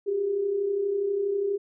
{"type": "tone pair together", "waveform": "sine", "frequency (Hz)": [370, 402.3], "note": ["F#4", "G4"], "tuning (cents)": [0, 45], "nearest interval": "minor second", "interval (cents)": 145, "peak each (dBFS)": [-33, -24], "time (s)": [0.06, 1.58], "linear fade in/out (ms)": 20, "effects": []}